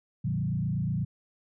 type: tone with frequency modulation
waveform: sine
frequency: 146.83 Hz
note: D3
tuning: in tune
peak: -26 dBFS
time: 0.24-1.05 s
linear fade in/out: 10 ms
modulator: 28.3 Hz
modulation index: 1.5
effects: none